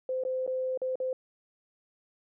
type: tone with dropouts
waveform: sine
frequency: 516 Hz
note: C5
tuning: 24 cents flat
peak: -28 dBFS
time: 0.09-1.13 s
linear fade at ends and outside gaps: 2 ms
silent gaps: 0.237-0.25 / 0.465-0.476 / 0.775-0.817 / 0.956-1.001 s
effects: none